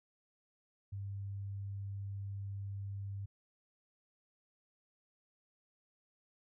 sine tone, 99.2 Hz, G2, 21 cents sharp, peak -39 dBFS, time 0.92-3.26 s, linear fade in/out 10 ms, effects none

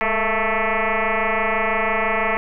sine tone with frequency modulation, 650 Hz, E5, 24 cents flat, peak -17 dBFS, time 0.01-2.37 s, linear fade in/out 0 ms, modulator 221 Hz, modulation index 7.7, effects none

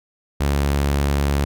sawtooth tone, 70.8 Hz, C#2, 37 cents sharp, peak -13 dBFS, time 0.4-1.45 s, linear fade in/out 10 ms, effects none

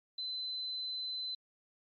sine tone, 4040 Hz, B7, 39 cents sharp, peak -36 dBFS, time 0.18-1.35 s, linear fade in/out 5 ms, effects MP3 32 kbps

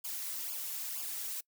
blue noise with flanger, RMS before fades -39 dBFS, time 0.04-1.41 s, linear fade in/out 10 ms, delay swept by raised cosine 0.5 to 3.3 ms, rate 2.1 Hz, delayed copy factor -0.95, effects noise-tail reverb RT60 0.1 s tail -25 dB re dry

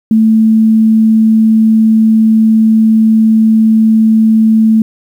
sine tone, 220.7 Hz, A3, 5 cents sharp, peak -4 dBFS, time 0.11-4.82 s, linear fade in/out 2 ms, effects 7-bit

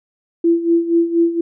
sine tone with tremolo, 336.8 Hz, E4, 37 cents sharp, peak -9 dBFS, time 0.44-1.41 s, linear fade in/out 5 ms, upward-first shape sine, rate 4.2 Hz, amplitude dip 75%, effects none

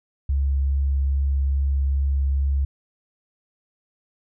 sine tone with vibrato, 68.8 Hz, C#2, 12 cents flat, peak -18 dBFS, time 0.29-2.65 s, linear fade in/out 5 ms, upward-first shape triangle, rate 2.4 Hz, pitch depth 11 cents each way, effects none

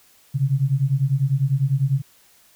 sine beating tone pair, 131.2 / 141.2 Hz, C3 / C#3, +5 / +32 cents, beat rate 10 Hz, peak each -20 dBFS, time 0.34-2.02 s, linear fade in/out 20 ms, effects white hiss -55 dBFS RMS until 2.55 s

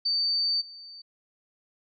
sine tone with level steps, 4586 Hz, D8, 42 cents flat, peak -23 / -42 dBFS, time 0.05-1.02 s, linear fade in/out 10 ms, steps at 0.6 s, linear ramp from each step 20 ms, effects none

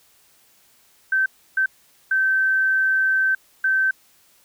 sine tone bursts at uneven times, 1547 Hz, G6, 23 cents flat, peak -16 dBFS, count 4, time 1.12-1.26 / 1.57-1.66 / 2.11-3.35 / 3.64-3.91 s, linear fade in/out 5 ms, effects white hiss -57 dBFS RMS until 4.44 s

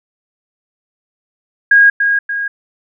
sine tone with echo, 1635 Hz, G#6, 28 cents flat, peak -4 dBFS, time 1.71-1.9 s, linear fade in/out 5 ms, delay 290 ms, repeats 2, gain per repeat -6 dB, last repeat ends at 2.48 s, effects none

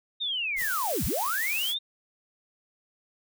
sine linear two-way sweep, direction down then up, 3729 to 32.7 to 3729 Hz, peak -27 dBFS, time 0.2-1.79 s, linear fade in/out 20 ms, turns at 1.05 s
brown noise with exponential growth, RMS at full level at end -38 dBFS, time 0.49-0.63 s, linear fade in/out 5 ms, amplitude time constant 29 ms
blue noise, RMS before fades -33 dBFS, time 0.56-1.75 s, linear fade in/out 50 ms
effects none

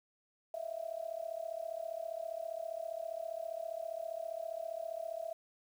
sine tone with amplitude modulation, 659.3 Hz, E5, in tune, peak -34 dBFS, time 0.54-5.33 s, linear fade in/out 2 ms, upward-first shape sine, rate 35 Hz, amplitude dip 90%, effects 10-bit

